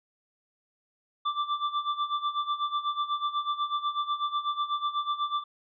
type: tone with tremolo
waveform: square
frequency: 1174.7 Hz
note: D6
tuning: in tune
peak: -25 dBFS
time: 1.25-5.44 s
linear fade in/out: 10 ms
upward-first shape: sine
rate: 8.1 Hz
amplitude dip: 80%
effects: resampled to 11025 Hz